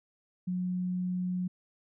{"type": "tone", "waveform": "sine", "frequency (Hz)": 181.4, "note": "F#3", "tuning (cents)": -34, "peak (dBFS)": -29, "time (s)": [0.47, 1.48], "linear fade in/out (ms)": 10, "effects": []}